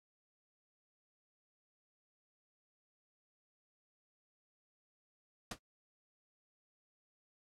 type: noise with exponential decay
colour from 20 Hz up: pink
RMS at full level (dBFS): -35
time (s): 5.51-5.59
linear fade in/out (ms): 5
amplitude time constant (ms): 16
effects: noise-tail reverb RT60 0.1 s tail -23 dB re dry + low-pass 9000 Hz 12 dB/octave